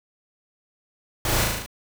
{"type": "noise with echo", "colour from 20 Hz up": "pink", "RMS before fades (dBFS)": -25, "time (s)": [1.25, 1.44], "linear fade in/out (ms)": 2, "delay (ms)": 37, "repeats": 6, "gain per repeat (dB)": -2, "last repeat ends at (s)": 1.662, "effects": []}